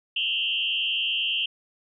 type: tone with frequency modulation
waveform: sine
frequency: 2960 Hz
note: F#7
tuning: in tune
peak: -23 dBFS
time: 0.16-1.46 s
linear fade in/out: 5 ms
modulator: 89.7 Hz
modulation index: 3
effects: none

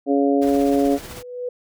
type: harmonic tone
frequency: 140 Hz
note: C#3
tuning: 18 cents sharp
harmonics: 2 / 3 / 4 / 5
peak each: -17 / -21 / -23 / -25 dBFS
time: 0.06-0.99 s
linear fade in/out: 50 ms
type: noise with tremolo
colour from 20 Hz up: pink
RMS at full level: -35 dBFS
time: 0.41-1.23 s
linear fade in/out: 20 ms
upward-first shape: sine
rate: 16 Hz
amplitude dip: 40%
type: tone with exponential growth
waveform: sine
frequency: 493.9 Hz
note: B4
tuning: in tune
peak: -22 dBFS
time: 0.75-1.49 s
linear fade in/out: 5 ms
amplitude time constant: 160 ms
effects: none

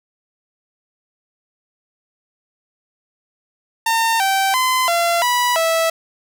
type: tone with pitch steps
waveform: sawtooth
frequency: 909 / 776 / 1025 / 684 / 980 / 655 Hz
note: A#5 / G5 / C6 / F5 / B5 / E5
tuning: -44 / -18 / -36 / -36 / -14 / -11 cents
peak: -11 dBFS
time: 3.86-5.9 s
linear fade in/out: 5 ms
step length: 340 ms
effects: none

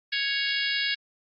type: harmonic tone with a mistuned harmonic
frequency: 554.4 Hz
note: C#5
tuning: in tune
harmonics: 3 / 4 / 5 / 6 / 7 / 8 / 9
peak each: -30 / -31 / -32 / -33 / -33 / -34 / -35 dBFS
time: 0.12-0.95 s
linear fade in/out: 10 ms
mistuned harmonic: 5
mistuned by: +22 cents
effects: Opus 24 kbps

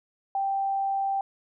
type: tone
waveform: sine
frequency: 784 Hz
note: G5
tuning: in tune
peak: -24 dBFS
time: 0.35-1.21 s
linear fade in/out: 2 ms
effects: none

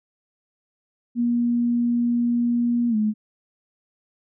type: tone with pitch glide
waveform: sine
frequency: 238.6 to 213.8 Hz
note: A#3 to A3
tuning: +41 to -49 cents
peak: -18 dBFS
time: 1.15-3.14 s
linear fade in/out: 50 ms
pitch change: -190 cents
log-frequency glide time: 2.89-2.96 s
effects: none

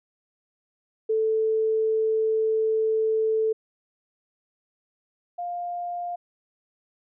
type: tone pair in turn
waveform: sine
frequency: 440 / 702.7 Hz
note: A4 / F5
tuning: 0 / +10 cents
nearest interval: minor sixth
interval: 810 cents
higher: second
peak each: -20 / -28 dBFS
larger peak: first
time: 1.09-3.53 / 5.38-6.16 s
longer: first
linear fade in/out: 10 ms
effects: none

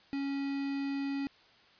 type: tone with quantisation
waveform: triangle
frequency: 277.2 Hz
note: C#4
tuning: in tune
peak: -30 dBFS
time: 0.13-1.27 s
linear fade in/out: 0 ms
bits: 7
effects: white hiss -61 dBFS RMS until 1.79 s + resampled to 11025 Hz

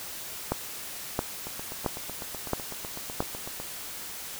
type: two click trains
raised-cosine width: 1 ms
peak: -23 / -11 dBFS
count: 18 / 5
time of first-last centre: 1.47-3.6 / 0.52-3.205 s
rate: 7.98 / 1.49 Hz
effects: white hiss -39 dBFS RMS until 4.39 s

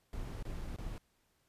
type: noise with dropouts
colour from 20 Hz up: brown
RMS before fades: -41 dBFS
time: 0.13-0.98 s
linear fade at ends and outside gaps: 0 ms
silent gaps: 0.427-0.452 / 0.612-0.616 / 0.762-0.786 s
effects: pink hiss -75 dBFS RMS until 1.48 s + resampled to 32000 Hz

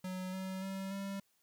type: tone with pitch steps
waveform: square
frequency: 185 / 188.78 / 192.63 / 196.57 Hz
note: F#3 / F#3 / G3 / G3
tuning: 0 / +35 / -30 / +5 cents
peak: -39 dBFS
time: 0.04-1.2 s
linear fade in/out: 5 ms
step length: 290 ms
effects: white hiss -75 dBFS RMS until 1.42 s

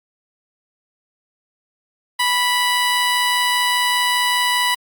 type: tone with amplitude modulation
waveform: 15% pulse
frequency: 985 Hz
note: B5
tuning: 5 cents flat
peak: -8 dBFS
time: 2.19-4.75 s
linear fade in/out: 10 ms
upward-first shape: sine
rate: 173 Hz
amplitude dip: 25%
effects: Opus 48 kbps

